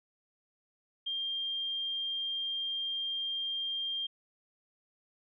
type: tone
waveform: sine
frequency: 3196 Hz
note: G7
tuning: 33 cents sharp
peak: -32 dBFS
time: 1.06-4.07 s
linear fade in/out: 10 ms
effects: none